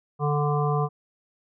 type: harmonic tone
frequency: 146.83 Hz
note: D3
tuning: in tune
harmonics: 1 / 3 / 5 / 7 / 8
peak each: -23 / -28 / -30 / -31 / -32 dBFS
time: 0.19-0.89 s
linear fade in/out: 50 ms
effects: none